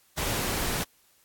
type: noise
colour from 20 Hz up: pink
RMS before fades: -29 dBFS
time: 0.17-0.84 s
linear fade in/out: 10 ms
effects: white hiss -63 dBFS RMS until 1.24 s + AAC 64 kbps